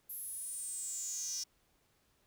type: tone with high-pass filter sweep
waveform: square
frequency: 220 Hz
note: A3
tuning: in tune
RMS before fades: -41 dBFS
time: 0.09-1.44 s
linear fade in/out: 10 ms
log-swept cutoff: 12000 to 5600 Hz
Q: 9.8
effects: pink hiss -73 dBFS RMS until 2.26 s